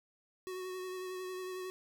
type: tone with vibrato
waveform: square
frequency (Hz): 370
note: F#4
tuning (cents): 0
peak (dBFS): -40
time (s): 0.47-1.7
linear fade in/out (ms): 0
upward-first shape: sine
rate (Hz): 11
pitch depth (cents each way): 20
effects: none